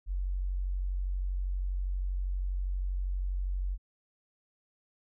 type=tone; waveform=sine; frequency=46.25 Hz; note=F#1; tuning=in tune; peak=-29 dBFS; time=0.06-3.78 s; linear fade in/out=50 ms; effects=none